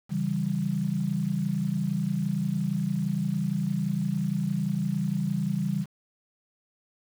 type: chord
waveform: sine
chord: C# diminished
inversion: none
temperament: equal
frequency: 138.59 / 164.81 / 196 Hz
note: C#3 / E3 / G3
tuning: 0 / 0 / 0 cents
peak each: -31 / -29 / -28 dBFS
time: 0.09-5.86 s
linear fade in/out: 50 ms
effects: 8-bit